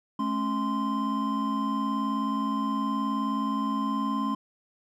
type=tone cluster; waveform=triangle; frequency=215.3 / 274.4 / 1040 Hz; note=A3 / C#4 / C6; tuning=-37 / -17 / -11 cents; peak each=-28 dBFS; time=0.19-4.35 s; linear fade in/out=5 ms; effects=none

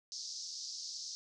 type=band-pass noise; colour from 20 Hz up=pink; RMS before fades=-44 dBFS; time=0.12-1.15 s; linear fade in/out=0 ms; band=4600 to 6100 Hz; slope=48 dB/octave; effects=none

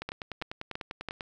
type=two click trains; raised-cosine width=0.3 ms; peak=-20 / -18 dBFS; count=13 / 4; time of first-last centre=0.02-1.208 / 0.09-1.087 s; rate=10.1 / 3.01 Hz; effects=none

